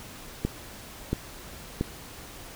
click train, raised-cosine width 3 ms, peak -12 dBFS, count 3, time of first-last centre 0.45-1.811 s, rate 1.47 Hz, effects pink hiss -44 dBFS RMS until 2.55 s

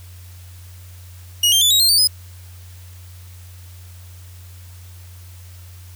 sawtooth tone with pitch steps, 2890 / 3170 / 3477 / 3813 / 4183 / 4588 / 5032 Hz, F#7 / G7 / A7 / A#7 / C8 / D8 / D#8, -41 / +19 / -21 / +38 / -1 / -41 / +19 cents, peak -9 dBFS, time 1.43-2.074 s, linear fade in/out 5 ms, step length 92 ms, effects added 90 Hz sine -37 dBFS peak until 5.95 s + white hiss -48 dBFS RMS until 5.95 s

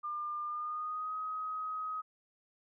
sine tone with pitch glide, 1200 to 1262.6 Hz, D6 to D#6, +37 to +25 cents, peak -35 dBFS, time 0.03-2.02 s, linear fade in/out 20 ms, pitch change +88 cents, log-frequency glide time 0.46-1.15 s, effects none

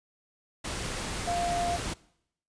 sine tone in noise, 697 Hz, F5, 4 cents flat, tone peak -27 dBFS, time 1.27-1.77 s, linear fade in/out 10 ms, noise pink, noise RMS -34 dBFS, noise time 0.64-1.94 s, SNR +4 dB, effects noise-tail reverb RT60 0.7 s tail -21 dB re dry + resampled to 22050 Hz

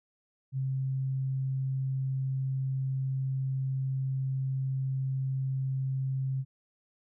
sine tone, 133.1 Hz, C3, 30 cents sharp, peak -28 dBFS, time 0.52-6.45 s, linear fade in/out 50 ms, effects none

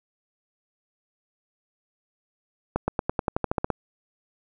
accelerating click train, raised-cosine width 1 ms, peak -9 dBFS, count 12, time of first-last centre 2.76-3.703 s, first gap 120 ms, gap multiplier 0.93, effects none

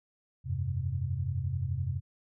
sine chord, F suspended second, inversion none, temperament equal with one note detuned, 86.3 / 98 / 130.81 Hz, F2 / G2 / C3, -20 / 0 / 0 cents, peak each -34 / -34 / -33 dBFS, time 0.44-2.01 s, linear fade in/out 50 ms, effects none

